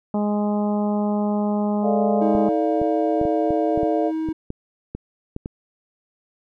harmonic tone, 207.7 Hz, G#3, in tune, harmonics 1 / 2 / 3 / 4 / 5 / 6, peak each -20 / -29 / -28 / -30 / -37 / -42 dBFS, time 0.14-2.49 s, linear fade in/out 2 ms
sine chord, D minor, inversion second, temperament equal, 440 / 587.3 / 698.5 Hz, A4 / D5 / F5, 0 / 0 / 0 cents, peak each -24 dBFS, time 1.82-4.12 s, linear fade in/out 50 ms
triangle tone, 318 Hz, D#4, 38 cents sharp, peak -20 dBFS, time 2.21-4.33 s, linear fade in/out 10 ms
clicks, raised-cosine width 3 ms, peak -16 dBFS, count 12, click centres 2.351 / 2.816 / 3.214 / 3.253 / 3.506 / 3.776 / 3.832 / 4.288 / 4.504 / 4.95 / 5.364 / 5.459 s
effects none

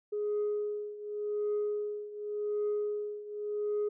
sine tone with tremolo, 417.1 Hz, G#4, 7 cents sharp, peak -26 dBFS, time 0.12-3.89 s, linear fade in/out 10 ms, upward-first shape triangle, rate 0.88 Hz, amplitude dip 85%, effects tanh soft clip ceiling -26 dBFS

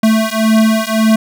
square beating tone pair, 219.5 / 221.3 Hz, A3 / A3, -4 / +10 cents, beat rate 1.8 Hz, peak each -13 dBFS, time 0.03-1.16 s, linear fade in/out 5 ms, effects none

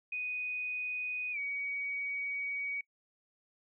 sine tone with pitch glide, 2489 to 2256 Hz, D#7 to C#7, 0 to +30 cents, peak -34 dBFS, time 0.12-2.81 s, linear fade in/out 5 ms, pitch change -170 cents, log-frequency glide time 1.32-1.38 s, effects noise-tail reverb RT60 0.1 s tail -22 dB re dry

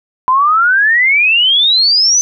sine exponential sweep, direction up, 1000 to 6170 Hz, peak -7 dBFS, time 0.28-2.21 s, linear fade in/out 0 ms, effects none

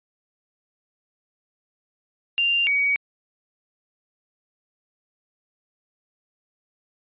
sine tone pair in turn, 2787 / 2257 Hz, F7 / C#7, -4 / +31 cents, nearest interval major third, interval 365 cents, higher first, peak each -18 / -18 dBFS, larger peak neither, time 2.38-2.67 / 2.67-2.96 s, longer neither, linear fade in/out 0 ms, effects resampled to 8000 Hz

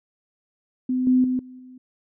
sine tone with level steps, 254.6 Hz, C4, 47 cents flat, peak -20 / -14 / -20 / -39 / -41 dBFS, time 0.89-1.78 s, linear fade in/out 5 ms, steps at 1.07 / 1.24 / 1.39 / 1.59 s, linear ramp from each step 2 ms, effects none

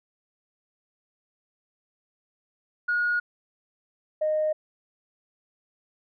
sine tone pair in turn, 1443 / 617.1 Hz, F#6 / D#5, -44 / -14 cents, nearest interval octave + minor third, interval 1470 cents, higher first, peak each -21 dBFS, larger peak neither, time 2.88-3.2 / 4.21-4.53 s, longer neither, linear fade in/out 10 ms, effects tanh soft clip ceiling -17 dBFS

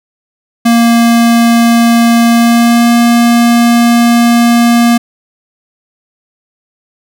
square tone with pitch glide, 233.3 to 236 Hz, A#3 to A#3, +2 to +22 cents, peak -5 dBFS, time 0.65-4.98 s, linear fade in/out 10 ms, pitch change +20 cents, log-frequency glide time 2.31-2.93 s, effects none

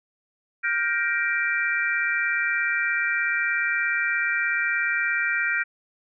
sine chord, G minor seventh, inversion third, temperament just, 1411.2 / 1568 / 1881.6 / 2352 Hz, F6 / G6 / Bb6 / D7, +18 / 0 / +16 / +2 cents, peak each -27 dBFS, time 0.63-5.64 s, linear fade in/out 20 ms, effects none

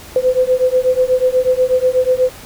sine beating tone pair, 505 / 513.2 Hz, B4 / C5, +39 / -34 cents, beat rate 8.2 Hz, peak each -14 dBFS, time 0.16-2.3 s, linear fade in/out 2 ms, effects pink hiss -36 dBFS RMS until 2.45 s

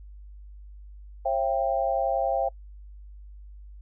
sine tone cluster, 539 / 677 / 788 Hz, C#5 / E5 / G5, -49 / +46 / +9 cents, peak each -27 dBFS, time 1.25-2.49 s, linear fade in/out 10 ms, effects noise-tail reverb RT60 0.1 s tail -26 dB re dry + added 50 Hz sine -42 dBFS peak until 3.81 s

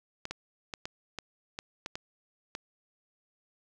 clicks, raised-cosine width 0.2 ms, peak -19 dBFS, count 9, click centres 0.254 / 0.31 / 0.738 / 0.855 / 1.187 / 1.589 / 1.861 / 1.955 / 2.551 s, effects none

